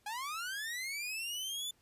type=linear sweep; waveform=sawtooth; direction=up; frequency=807 to 3520 Hz; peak=-34 dBFS; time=0.06-1.71 s; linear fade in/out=5 ms; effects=pink hiss -71 dBFS RMS until 1.81 s + resampled to 32000 Hz